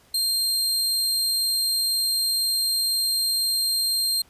sawtooth tone, 4186 Hz, C8, in tune, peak -18 dBFS, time 0.14-4.22 s, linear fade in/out 5 ms, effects pink hiss -57 dBFS RMS until 4.29 s + resampled to 32000 Hz

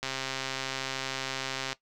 click train, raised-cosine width 0.2 ms, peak -15 dBFS, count 227, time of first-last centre 0.03-1.729 s, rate 133 Hz, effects noise-tail reverb RT60 0.1 s tail -17 dB re dry

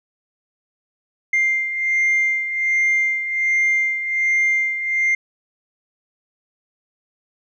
sine beating tone pair, 2100 / 2101.3 Hz, C7 / C7, +6 / +7 cents, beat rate 1.3 Hz, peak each -16 / -22 dBFS, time 1.33-5.15 s, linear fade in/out 5 ms, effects tanh soft clip ceiling -12 dBFS

